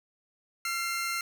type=tone pair together; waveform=sawtooth; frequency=1363.3 / 2110 Hz; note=F6 / C7; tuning=-42 / +14 cents; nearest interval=minor sixth; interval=756 cents; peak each=-29 / -29 dBFS; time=0.65-1.21 s; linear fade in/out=2 ms; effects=none